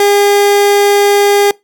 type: tone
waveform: 30% pulse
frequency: 405.8 Hz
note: G#4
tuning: 40 cents flat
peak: -4 dBFS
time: 0-1.51 s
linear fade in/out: 2 ms
effects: noise-tail reverb RT60 0.2 s tail -23 dB re dry